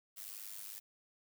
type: noise with amplitude modulation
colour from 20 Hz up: blue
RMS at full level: -44 dBFS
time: 0.16-0.8 s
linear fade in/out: 20 ms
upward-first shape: sine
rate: 102 Hz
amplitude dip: 80%
effects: none